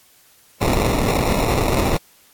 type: noise with sample-and-hold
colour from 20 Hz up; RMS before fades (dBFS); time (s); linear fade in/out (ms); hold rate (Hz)
pink; -18; 0.61-1.97; 5; 1575
effects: white hiss -53 dBFS RMS until 2.33 s + AAC 64 kbps